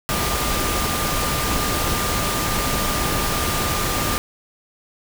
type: tone in noise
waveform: sine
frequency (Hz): 1200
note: D6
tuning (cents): +37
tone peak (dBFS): -28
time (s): 0.09-4.18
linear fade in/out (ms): 0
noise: pink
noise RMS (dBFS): -22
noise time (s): 0.09-4.18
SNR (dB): -9
effects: none

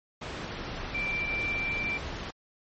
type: tone in noise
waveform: sine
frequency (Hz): 2349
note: D7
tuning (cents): 0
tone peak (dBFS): -28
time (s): 0.94-1.98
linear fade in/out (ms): 10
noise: pink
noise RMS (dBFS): -36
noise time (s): 0.21-2.31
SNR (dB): +5
effects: low-pass 4000 Hz 12 dB/octave + MP3 32 kbps

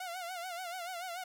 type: tone with vibrato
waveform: sawtooth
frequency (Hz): 714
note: F5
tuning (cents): +38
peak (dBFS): -35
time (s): 0-1.24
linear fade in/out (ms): 5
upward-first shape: sine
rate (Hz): 6.9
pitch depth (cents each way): 96
effects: none

